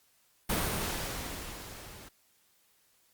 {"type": "noise with level ramp", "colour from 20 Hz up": "pink", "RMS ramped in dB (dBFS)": [-29, -50], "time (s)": [0.49, 2.09], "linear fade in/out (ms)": 10, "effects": ["white hiss -68 dBFS RMS until 3.13 s", "Opus 48 kbps"]}